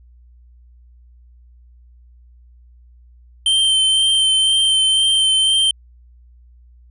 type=tone with vibrato; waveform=square; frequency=3116 Hz; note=G7; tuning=11 cents flat; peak=-13 dBFS; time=3.46-5.71 s; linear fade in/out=2 ms; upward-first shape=sine; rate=2 Hz; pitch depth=16 cents each way; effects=added 60 Hz sine -44 dBFS peak until 6.9 s + resampled to 24000 Hz